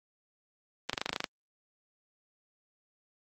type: clicks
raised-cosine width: 0.2 ms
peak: -12 dBFS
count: 10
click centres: 0.896 / 0.932 / 0.978 / 1.015 / 1.06 / 1.093 / 1.13 / 1.162 / 1.204 / 1.242 s
effects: high-pass 200 Hz 12 dB/octave + Opus 32 kbps